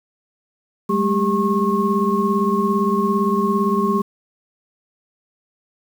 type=tone cluster; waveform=sine; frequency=196.2 / 213.8 / 398.2 / 1086 Hz; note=G3 / A3 / G4 / C#6; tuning=+2 / -49 / +27 / -36 cents; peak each=-21 dBFS; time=0.89-4.02 s; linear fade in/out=10 ms; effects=7-bit